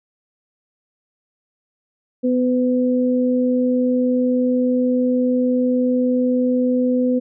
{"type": "tone pair together", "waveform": "sine", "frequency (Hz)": [250, 503.5], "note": ["B3", "B4"], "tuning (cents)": [21, 33], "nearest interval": "octave", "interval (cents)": 1212, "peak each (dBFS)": [-16, -20], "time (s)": [2.23, 7.2], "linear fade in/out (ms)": 20, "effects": []}